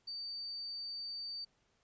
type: tone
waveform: sine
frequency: 4605 Hz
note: D8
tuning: 35 cents flat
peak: -40 dBFS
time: 0.07-1.45 s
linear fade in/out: 10 ms
effects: pink hiss -75 dBFS RMS until 1.83 s + resampled to 16000 Hz